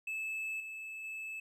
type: tone with level steps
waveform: triangle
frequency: 2613 Hz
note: E7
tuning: 16 cents flat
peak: -34 / -40 / -38 dBFS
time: 0.07-1.4 s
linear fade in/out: 5 ms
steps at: 0.6 / 1.04 s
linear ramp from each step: 2 ms
effects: none